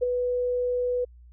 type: tone with ADSR envelope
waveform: sine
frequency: 493.9 Hz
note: B4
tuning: in tune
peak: -18 dBFS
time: 0.01-1.05 s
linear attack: 21 ms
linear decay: 11 ms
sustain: -5 dB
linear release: 11 ms
effects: added 60 Hz sine -47 dBFS peak until 1.32 s